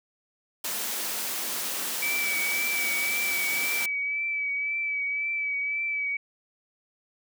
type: high-pass noise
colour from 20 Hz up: white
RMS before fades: -31 dBFS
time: 0.64-3.86 s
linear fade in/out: 5 ms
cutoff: 170 Hz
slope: 48 dB/octave
type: tone with vibrato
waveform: sine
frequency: 2296 Hz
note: D7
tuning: 40 cents flat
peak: -26 dBFS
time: 2.02-6.17 s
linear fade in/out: 5 ms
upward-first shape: triangle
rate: 1.9 Hz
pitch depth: 35 cents each way
effects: none